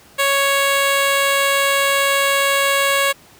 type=tone; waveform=10% pulse; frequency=554.4 Hz; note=C#5; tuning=in tune; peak=-6 dBFS; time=0.18-3.13 s; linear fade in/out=20 ms; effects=pink hiss -47 dBFS RMS until 3.39 s + high-pass 80 Hz 12 dB/octave